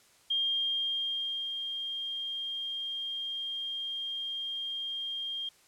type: tone with ADSR envelope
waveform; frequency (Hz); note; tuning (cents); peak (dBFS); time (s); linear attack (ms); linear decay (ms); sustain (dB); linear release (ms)
sine; 3211; G7; +41; -26; 0.3-5.49; 9; 1200; -7; 4
effects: white hiss -62 dBFS RMS until 5.67 s + low-pass 10000 Hz 12 dB/octave